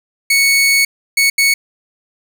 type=tone bursts at uneven times; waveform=sawtooth; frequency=2217 Hz; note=C#7; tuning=in tune; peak=-6 dBFS; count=3; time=0.3-0.85 / 1.17-1.3 / 1.38-1.54 s; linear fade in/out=5 ms; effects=7-bit